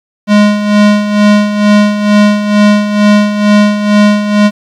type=tone with tremolo; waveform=square; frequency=207.7 Hz; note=G#3; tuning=in tune; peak=-3 dBFS; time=0.27-4.51 s; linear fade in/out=50 ms; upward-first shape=sine; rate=2.2 Hz; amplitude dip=65%; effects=low-pass 5000 Hz 12 dB/octave + 7-bit